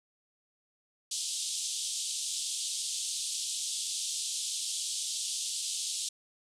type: band-pass noise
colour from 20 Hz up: white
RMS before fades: -35 dBFS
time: 1.11-6.09 s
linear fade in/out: 5 ms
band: 3100 to 9400 Hz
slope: 48 dB/octave
effects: none